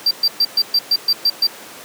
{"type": "tone bursts", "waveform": "triangle", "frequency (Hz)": 4697, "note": "D8", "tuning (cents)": -1, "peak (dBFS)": -10, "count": 9, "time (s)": [0.06, 1.47], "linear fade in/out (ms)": 5, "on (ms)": 50, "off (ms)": 120, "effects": ["pink hiss -36 dBFS RMS until 1.84 s", "high-pass 300 Hz 12 dB/octave"]}